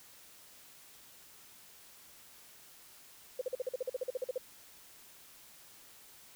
sine tone bursts, 510 Hz, C5, 44 cents flat, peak -31 dBFS, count 15, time 3.39-4.38 s, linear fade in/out 5 ms, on 24 ms, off 45 ms, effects white hiss -57 dBFS RMS until 6.35 s

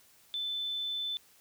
sine tone, 3520 Hz, A7, in tune, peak -32 dBFS, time 0.34-1.17 s, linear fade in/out 0 ms, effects white hiss -62 dBFS RMS until 1.4 s

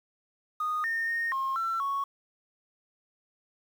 triangle tone with pitch steps, 1236 / 1827 / 1847 / 1071 / 1345 / 1109 Hz, D#6 / A#6 / A#6 / C6 / E6 / C#6, -12 / -35 / -16 / +40 / +34 / 0 cents, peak -24 dBFS, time 0.6-2.04 s, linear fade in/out 5 ms, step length 240 ms, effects tanh soft clip ceiling -24 dBFS + 9-bit

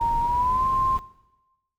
sine tone with pitch glide, 932 to 1052.2 Hz, A#5 to C6, -1 to +9 cents, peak -20 dBFS, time 0-0.98 s, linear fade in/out 20 ms, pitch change +210 cents, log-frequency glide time 0.19-0.67 s
brown noise, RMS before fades -33 dBFS, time 0.01-0.99 s, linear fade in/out 0 ms
effects noise-tail reverb RT60 1.0 s tail -17 dB re dry

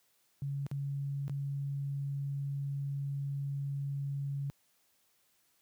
sine tone with dropouts, 140 Hz, C#3, 18 cents sharp, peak -33 dBFS, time 0.42-4.5 s, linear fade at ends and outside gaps 0 ms, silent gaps 0.665-0.714 / 1.28-1.296 s, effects white hiss -72 dBFS RMS until 5.61 s + high-pass 60 Hz 12 dB/octave

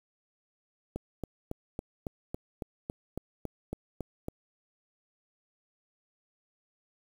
click train, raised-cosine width 2 ms, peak -21 dBFS, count 13, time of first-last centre 0.96-4.284 s, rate 3.61 Hz, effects 8-bit

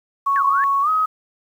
sine tone with pitch glide, 1108.7 to 1266.2 Hz, C#6 to D#6, 0 to +30 cents, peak -15 dBFS, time 0.26-1.06 s, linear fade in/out 10 ms, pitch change +230 cents, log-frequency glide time 0.82-0.89 s
sine exponential two-way sweep, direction down then up, 1799 to 1000 to 1799 Hz, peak -21 dBFS, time 0.36-0.64 s, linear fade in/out 0 ms, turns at 0.45 s
effects 8-bit

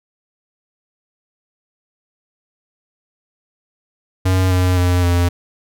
square tone with pitch steps, 93.1 / 91.18 / 89.31 / 87.47 Hz, F#2 / F#2 / F2 / F2, +11 / -25 / +39 / +3 cents, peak -13 dBFS, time 4.25-5.29 s, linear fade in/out 10 ms, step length 260 ms, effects none

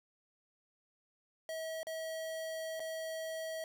square tone with dropouts, 643 Hz, E5, 43 cents flat, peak -39 dBFS, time 1.49-3.64 s, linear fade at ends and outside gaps 1 ms, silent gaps 1.831-1.869 / 2.796-2.802 s, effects none

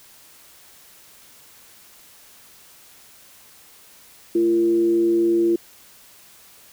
sine tone with frequency modulation, 342 Hz, F4, 36 cents flat, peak -15 dBFS, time 4.35-5.56 s, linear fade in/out 5 ms, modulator 124 Hz, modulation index 0.29, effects white hiss -49 dBFS RMS until 6.72 s

